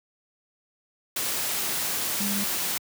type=tone in noise; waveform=sine; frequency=202.4 Hz; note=G#3; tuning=44 cents flat; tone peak=-28 dBFS; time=2.2-2.44 s; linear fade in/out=5 ms; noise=white; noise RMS=-28 dBFS; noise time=1.16-2.78 s; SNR=-3 dB; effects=high-pass 100 Hz 12 dB/octave